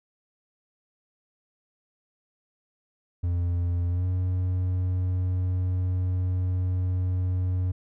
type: tone with pitch glide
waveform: triangle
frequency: 87.31 to 91.44 Hz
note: F2 to F#2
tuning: 0 to -20 cents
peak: -21 dBFS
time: 3.23-7.72 s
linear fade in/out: 10 ms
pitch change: +80 cents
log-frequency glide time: 3.89-4.05 s
effects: none

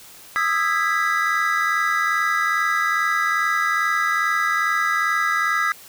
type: chord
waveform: triangle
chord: E major seventh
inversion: third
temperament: just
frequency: 1236.1 / 1318.5 / 1648.1 / 1977.8 Hz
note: D#6 / E6 / G#6 / B6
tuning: -12 / 0 / -14 / +2 cents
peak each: -22 dBFS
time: 0.36-5.72 s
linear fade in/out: 0 ms
effects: white hiss -44 dBFS RMS until 5.88 s

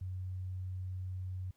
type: tone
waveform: sine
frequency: 92.5 Hz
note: F#2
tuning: in tune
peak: -37 dBFS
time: 0.01-1.51 s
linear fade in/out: 5 ms
effects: pink hiss -75 dBFS RMS until 1.56 s

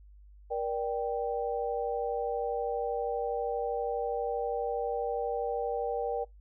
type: chord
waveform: sine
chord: G minor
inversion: first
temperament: equal with one note detuned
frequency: 474.9 / 587.3 / 784 Hz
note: Bb4 / D5 / G5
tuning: +32 / 0 / 0 cents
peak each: -32 / -36 / -34 dBFS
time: 0.5-6.25 s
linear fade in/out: 20 ms
effects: noise-tail reverb RT60 0.2 s tail -25 dB re dry + added 50 Hz sine -51 dBFS peak until 6.4 s

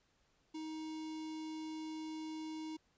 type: tone with notch filter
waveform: square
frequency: 314.4 Hz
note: D#4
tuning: 18 cents sharp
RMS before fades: -44 dBFS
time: 0.54-2.77 s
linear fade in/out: 10 ms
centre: 1500 Hz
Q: 1.4
effects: pink hiss -75 dBFS RMS until 2.97 s + resampled to 16000 Hz

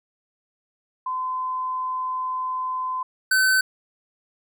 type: tone pair in turn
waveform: sine / square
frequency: 1024 / 1525 Hz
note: C6 / G6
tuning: -38 / -48 cents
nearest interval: perfect fifth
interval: 690 cents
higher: second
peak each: -24 / -17 dBFS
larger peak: second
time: 1.06-3.03 / 3.31-3.61 s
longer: first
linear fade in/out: 5 ms
effects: none

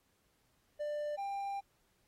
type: tone pair in turn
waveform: triangle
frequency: 593 / 795 Hz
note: D5 / G5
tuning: +17 / +24 cents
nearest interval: perfect fourth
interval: 507 cents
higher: second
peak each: -33 / -34 dBFS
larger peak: first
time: 0.79-1.17 / 1.17-1.61 s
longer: second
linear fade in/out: 20 ms
effects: pink hiss -75 dBFS RMS until 2.07 s + AAC 48 kbps

